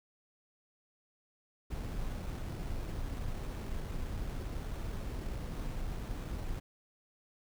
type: noise with sample-and-hold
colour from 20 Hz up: brown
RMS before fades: -38 dBFS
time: 1.7-6.6 s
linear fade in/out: 10 ms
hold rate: 4900 Hz
effects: none